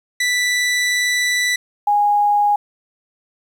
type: tone pair in turn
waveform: sawtooth / sine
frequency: 1975.5 / 824.1 Hz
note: B6 / G#5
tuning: 0 / -14 cents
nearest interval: octave + minor third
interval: 1514 cents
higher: first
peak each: -12 / -12 dBFS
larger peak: neither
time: 0.2-1.56 / 1.87-2.56 s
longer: first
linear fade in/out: 5 ms
effects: low-pass 10000 Hz 12 dB/octave + 8-bit